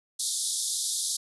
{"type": "band-pass noise", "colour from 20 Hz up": "white", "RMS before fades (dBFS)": -30, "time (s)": [0.19, 1.17], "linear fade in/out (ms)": 10, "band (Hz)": [3500, 11000], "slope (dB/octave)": 96, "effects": []}